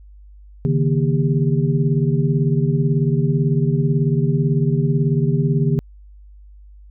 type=tone cluster; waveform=sine; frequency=138.8 / 156.9 / 235.9 / 399.5 Hz; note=C#3 / D#3 / A#3 / G4; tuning=+3 / +15 / +21 / +33 cents; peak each=-18 / -18 / -24 / -25 dBFS; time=0.65-5.79 s; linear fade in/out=0 ms; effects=added 50 Hz sine -40 dBFS peak until 6.9 s